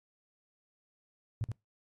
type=tone with echo; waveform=sine; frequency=110 Hz; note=A2; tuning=in tune; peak=-30 dBFS; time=1.41-1.44 s; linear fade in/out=0 ms; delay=77 ms; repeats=1; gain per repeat=-3 dB; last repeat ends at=1.517 s; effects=noise-tail reverb RT60 0.2 s tail -25 dB re dry + AAC 32 kbps